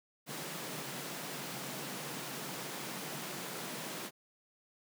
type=high-pass noise; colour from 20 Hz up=pink; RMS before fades=-42 dBFS; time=0.26-4.11 s; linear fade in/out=50 ms; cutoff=130 Hz; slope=96 dB/octave; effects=none